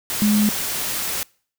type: tone in noise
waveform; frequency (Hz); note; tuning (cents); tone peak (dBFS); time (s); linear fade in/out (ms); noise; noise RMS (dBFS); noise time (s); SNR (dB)
sine; 210; G#3; +19; -14; 0.22-0.49; 0; white; -25; 0.1-1.23; +8
effects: noise-tail reverb RT60 0.5 s tail -26 dB re dry